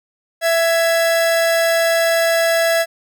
45% pulse tone pair together, 664 / 1669.4 Hz, E5 / G#6, +12 / +9 cents, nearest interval octave + major third, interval 1597 cents, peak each -14 / -21 dBFS, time 0.41-2.86 s, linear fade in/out 50 ms, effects none

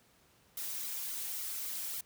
blue noise with flanger, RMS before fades -39 dBFS, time 0.57-2.01 s, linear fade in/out 5 ms, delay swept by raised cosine 1.1 to 4.1 ms, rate 3.6 Hz, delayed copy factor -0.75, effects pink hiss -66 dBFS RMS until 2.05 s + high-pass 60 Hz 12 dB/octave

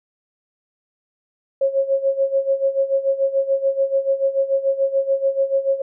sine tone with tremolo, 544 Hz, C#5, 33 cents flat, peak -13 dBFS, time 1.61-5.82 s, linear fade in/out 5 ms, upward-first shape sine, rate 6.9 Hz, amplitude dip 80%, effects none

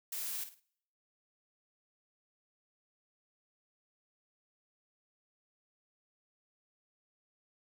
blue noise with echo, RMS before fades -39 dBFS, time 0.12-0.44 s, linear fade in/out 5 ms, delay 53 ms, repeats 3, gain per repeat -10 dB, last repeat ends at 0.599 s, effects noise-tail reverb RT60 0.7 s tail -26 dB re dry

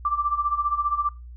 sine tone with tremolo, 1174.7 Hz, D6, in tune, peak -18 dBFS, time 0.05-1.09 s, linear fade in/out 2 ms, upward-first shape sine, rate 15 Hz, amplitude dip 80%, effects noise-tail reverb RT60 0.3 s tail -24 dB re dry + added 60 Hz sine -38 dBFS peak until 1.36 s

